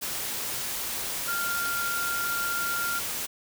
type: tone in noise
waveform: sine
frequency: 1393 Hz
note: F6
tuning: 5 cents flat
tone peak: -28 dBFS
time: 1.27-3 s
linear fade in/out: 20 ms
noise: white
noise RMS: -32 dBFS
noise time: 0.01-3.27 s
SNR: +1 dB
effects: none